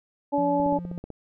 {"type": "harmonic tone", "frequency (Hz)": 285.9, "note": "D4", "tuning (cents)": -46, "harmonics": [1, 2, 3], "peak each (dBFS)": [-25, -25, -25], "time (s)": [0.32, 0.79], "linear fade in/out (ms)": 20}
{"type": "tone", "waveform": "triangle", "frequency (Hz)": 174.61, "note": "F3", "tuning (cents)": 0, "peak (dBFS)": -31, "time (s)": [0.38, 0.98], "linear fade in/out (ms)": 0}
{"type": "click train", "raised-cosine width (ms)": 2, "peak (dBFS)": -24, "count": 9, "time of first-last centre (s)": [0.6, 1.103], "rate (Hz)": 15.9}
{"effects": []}